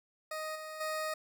20% pulse tone with level steps, 624 Hz, D#5, 5 cents sharp, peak -32 / -37 / -29 dBFS, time 0.31-1.14 s, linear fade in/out 5 ms, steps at 0.55 / 0.8 s, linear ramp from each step 10 ms, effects none

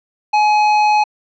triangle tone with hard clipping, 844 Hz, G#5, 28 cents sharp, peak -12 dBFS, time 0.33-1.04 s, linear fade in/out 10 ms, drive 15 dB, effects low-pass 5000 Hz 12 dB/octave

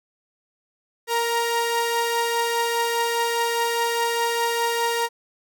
sawtooth tone pair together, 466.2 / 937.3 Hz, A#4 / A#5, 0 / +9 cents, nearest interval octave, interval 1209 cents, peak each -20 dBFS, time 1.07-5.09 s, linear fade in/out 50 ms, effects none

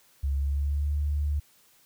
sine tone with pitch glide, 69.3 to 73.17 Hz, C#2 to D2, 0 to -6 cents, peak -24 dBFS, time 0.23-1.4 s, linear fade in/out 10 ms, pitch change +94 cents, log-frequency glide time 0.35-0.92 s, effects white hiss -61 dBFS RMS until 1.85 s

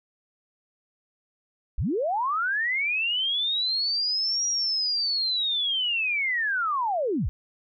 sine linear two-way sweep, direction up then down, 30.78 to 5750 to 30.78 Hz, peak -23 dBFS, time 1.78-7.29 s, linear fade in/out 0 ms, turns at 4.47 s, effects none

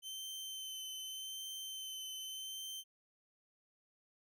sawtooth tone with vibrato, 3082 Hz, G7, 30 cents flat, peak -40 dBFS, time 0.02-2.84 s, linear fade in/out 50 ms, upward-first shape sine, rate 0.84 Hz, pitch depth 16 cents each way, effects none

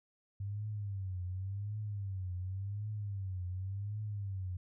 sine tone with vibrato, 98 Hz, G2, in tune, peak -36 dBFS, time 0.4-4.57 s, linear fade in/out 5 ms, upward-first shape triangle, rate 0.9 Hz, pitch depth 160 cents each way, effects none

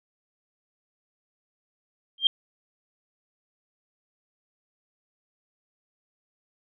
sine tone with exponential growth, 3185 Hz, G7, 27 cents sharp, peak -11 dBFS, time 2.18-2.27 s, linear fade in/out 2 ms, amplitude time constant 18 ms, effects none

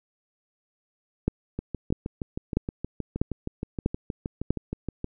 two click trains, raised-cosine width 3 ms, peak -17 / -9 dBFS, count 23 / 6, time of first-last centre 1.59-5.044 / 1.28-4.506 s, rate 6.37 / 1.55 Hz, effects none

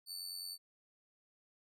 sawtooth tone with amplitude modulation, 4500 Hz, C#8, 25 cents sharp, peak -37 dBFS, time 0.06-0.58 s, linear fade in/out 50 ms, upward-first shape sine, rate 89.6 Hz, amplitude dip 60%, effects none

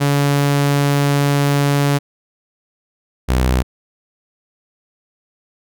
sawtooth tone pair in turn, 142.3 / 63.39 Hz, C#3 / B1, +46 / +46 cents, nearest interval octave + major second, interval 1400 cents, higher first, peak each -9 dBFS, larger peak neither, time 0-1.99 / 3.28-3.63 s, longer first, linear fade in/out 20 ms, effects none

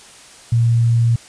sine tone, 116.7 Hz, A#2, 2 cents sharp, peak -11 dBFS, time 0.52-1.16 s, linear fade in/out 5 ms, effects white hiss -42 dBFS RMS until 1.28 s + resampled to 22050 Hz

